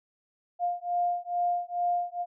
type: beating tone pair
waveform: sine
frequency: 703 / 705.3 Hz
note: F5 / F5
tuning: +11 / +17 cents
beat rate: 2.3 Hz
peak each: -29 / -29 dBFS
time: 0.59-2.26 s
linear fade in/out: 50 ms
effects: none